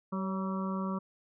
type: harmonic tone with a mistuned harmonic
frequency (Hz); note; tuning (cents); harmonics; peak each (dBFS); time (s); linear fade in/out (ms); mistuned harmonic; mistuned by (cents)
191.4; G3; -41; 1 / 2 / 3 / 5 / 6 / 7; -32 / -43 / -43 / -43 / -40 / -47; 0.12-0.99; 10; 3; -37
effects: none